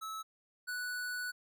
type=tone pair in turn; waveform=square; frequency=1300 / 1479.5 Hz; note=E6 / F#6; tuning=-24 / -1 cents; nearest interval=major second; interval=223 cents; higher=second; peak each=-40 / -37 dBFS; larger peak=second; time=0.01-0.23 / 0.67-1.32 s; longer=second; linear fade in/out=20 ms; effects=none